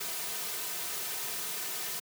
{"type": "noise with comb filter", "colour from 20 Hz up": "white", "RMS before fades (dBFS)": -36, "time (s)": [0, 2], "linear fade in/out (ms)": 10, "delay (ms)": 3.6, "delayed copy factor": -0.65, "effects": ["high-pass 200 Hz 12 dB/octave"]}